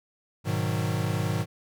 square chord, G# minor seventh, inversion none, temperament equal with one note detuned, 103.83 / 123.47 / 154.94 / 185 Hz, G#2 / B2 / D#3 / F#3, 0 / 0 / -7 / 0 cents, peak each -30 / -32 / -31 / -35 dBFS, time 0.44-1.46 s, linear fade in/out 50 ms, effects none

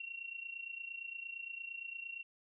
sine tone with amplitude modulation, 2737 Hz, F7, 36 cents flat, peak -39 dBFS, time 0-2.23 s, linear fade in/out 5 ms, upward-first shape sine, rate 28.7 Hz, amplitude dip 75%, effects none

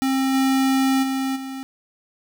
square tone with level steps, 266.4 Hz, C4, 31 cents sharp, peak -19 / -17 / -22 / -30 dBFS, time 0.02-1.63 s, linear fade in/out 0 ms, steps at 0.33 / 1.02 / 1.35 s, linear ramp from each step 20 ms, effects none

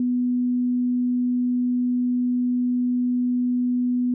sine tone, 247.2 Hz, B3, 2 cents sharp, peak -19 dBFS, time 0-4.14 s, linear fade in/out 2 ms, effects none

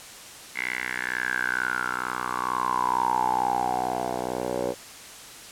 10% pulse tone with band-pass filter sweep, 62.2 Hz, B1, 13 cents sharp, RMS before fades -27 dBFS, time 0.54-4.75 s, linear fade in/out 50 ms, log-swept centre 2100 to 540 Hz, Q 9.8, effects white hiss -43 dBFS RMS until 5.51 s + low-pass 10000 Hz 12 dB/octave

